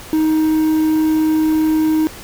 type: tone with quantisation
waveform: triangle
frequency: 313.3 Hz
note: D#4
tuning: 12 cents sharp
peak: -10 dBFS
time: 0.13-2.07 s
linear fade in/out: 0 ms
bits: 6
effects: pink hiss -35 dBFS RMS until 2.23 s